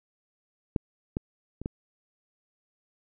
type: clicks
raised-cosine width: 3 ms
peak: -12 / -15 / -24 / -18 dBFS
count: 4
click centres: 0.762 / 1.169 / 1.616 / 1.659 s
effects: none